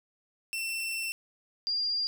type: tone pair in turn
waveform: sawtooth / sine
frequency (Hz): 2691 / 4795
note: E7 / D8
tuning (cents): +35 / +35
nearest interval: minor seventh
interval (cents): 1000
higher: second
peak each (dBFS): -28 / -27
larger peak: second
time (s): 0.53-1.12 / 1.67-2.07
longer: first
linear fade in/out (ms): 0
effects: none